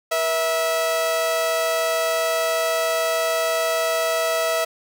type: tone pair together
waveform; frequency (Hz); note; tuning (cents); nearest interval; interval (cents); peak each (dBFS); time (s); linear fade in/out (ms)
sawtooth; 479.7 / 653; A#4 / E5; +50 / -17; perfect fourth; 533; -25 / -16; 0.11-4.65; 10
effects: 9-bit